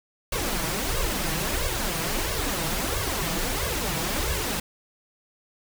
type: noise with flanger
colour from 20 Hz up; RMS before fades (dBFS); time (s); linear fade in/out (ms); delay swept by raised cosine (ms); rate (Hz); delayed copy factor
pink; -27; 0.32-4.6; 5; 1.8 to 6.2; 1.5; +0.85
effects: none